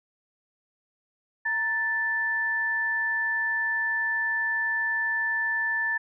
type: tone pair together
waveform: sine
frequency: 932.3 / 1760 Hz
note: A#5 / A6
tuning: 0 / 0 cents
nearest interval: major seventh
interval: 1100 cents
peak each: -35 / -24 dBFS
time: 1.45-5.98 s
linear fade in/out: 10 ms
effects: none